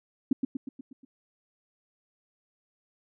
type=tone with echo; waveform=sine; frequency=264.6 Hz; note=C4; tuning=20 cents sharp; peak=-18 dBFS; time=0.31-0.33 s; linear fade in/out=5 ms; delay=120 ms; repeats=6; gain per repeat=-5 dB; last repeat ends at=1.05 s; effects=none